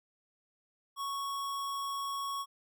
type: tone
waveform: square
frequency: 1108.7 Hz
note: C#6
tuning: in tune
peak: -35 dBFS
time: 0.96-2.46 s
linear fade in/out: 50 ms
effects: none